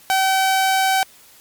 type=tone; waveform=sawtooth; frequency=766 Hz; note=G5; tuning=40 cents flat; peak=-11 dBFS; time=0.1-1.03 s; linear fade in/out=0 ms; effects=white hiss -48 dBFS RMS until 1.4 s + MP3 96 kbps